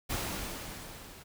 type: noise with level ramp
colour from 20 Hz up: pink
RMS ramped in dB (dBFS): -33 to -51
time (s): 0.09-1.24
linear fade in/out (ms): 20
effects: none